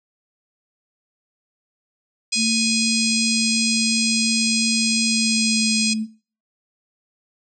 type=harmonic tone; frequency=830.6 Hz; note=G#5; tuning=in tune; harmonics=3 / 4 / 5 / 6 / 7 / 8 / 9 / 10; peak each=-25 / -31 / -27 / -22 / -31 / -30 / -30 / -27 dBFS; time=2.32-5.94 s; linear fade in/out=10 ms
type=tone with pitch glide; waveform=sine; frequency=224.3 to 218.4 Hz; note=A3 to A3; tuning=+34 to -13 cents; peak=-21 dBFS; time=2.35-6.07 s; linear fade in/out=50 ms; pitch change=-47 cents; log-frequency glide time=5.03-5.78 s
effects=noise-tail reverb RT60 0.4 s tail -21 dB re dry